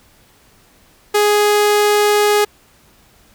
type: tone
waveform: sawtooth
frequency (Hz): 415.9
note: G#4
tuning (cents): +2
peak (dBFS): -7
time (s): 1.14-2.45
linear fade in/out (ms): 10
effects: pink hiss -51 dBFS RMS until 3.34 s